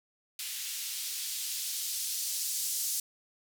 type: noise with band-pass filter sweep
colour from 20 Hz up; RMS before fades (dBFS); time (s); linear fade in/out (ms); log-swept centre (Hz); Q
violet; -35; 0.39-3; 2; 2800 to 5900; 1
effects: none